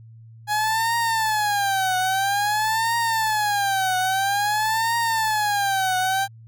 30% pulse tone with vibrato, 830.6 Hz, G#5, in tune, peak -17 dBFS, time 0.47-6.28 s, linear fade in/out 50 ms, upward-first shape triangle, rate 0.5 Hz, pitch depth 210 cents each way, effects added 113 Hz sine -42 dBFS peak until 6.47 s

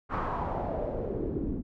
pink noise with low-pass filter sweep, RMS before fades -32 dBFS, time 0.09-1.63 s, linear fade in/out 50 ms, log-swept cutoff 1300 to 260 Hz, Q 3.2, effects none

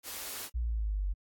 white band-stop noise, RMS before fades -40 dBFS, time 0.03-0.5 s, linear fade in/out 50 ms, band 120 to 210 Hz, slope 96 dB/octave
sine exponential sweep, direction down, 60.7 to 46.25 Hz, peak -29 dBFS, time 0.54-1.14 s, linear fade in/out 20 ms
effects AAC 64 kbps

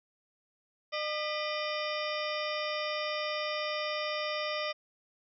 harmonic tone with a mistuned harmonic, 606 Hz, D#5, 46 cents flat, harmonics 1 / 2 / 3 / 4 / 5 / 6 / 8 / 9, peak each -35 / -38 / -40 / -41 / -42 / -43 / -44 / -45 dBFS, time 0.92-4.73 s, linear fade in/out 20 ms, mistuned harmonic 3, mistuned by +150 cents, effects none

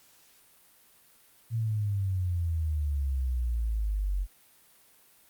sine exponential sweep, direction down, 116.54 to 45.4 Hz, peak -26 dBFS, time 1.5-4.27 s, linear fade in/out 50 ms, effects white hiss -60 dBFS RMS until 5.29 s + Opus 48 kbps

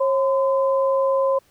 sine tone pair together, 541 / 1021.3 Hz, C#5 / C6, -42 / -42 cents, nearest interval major seventh, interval 1100 cents, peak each -17 / -24 dBFS, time 0-1.39 s, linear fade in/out 10 ms, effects pink hiss -59 dBFS RMS until 1.5 s

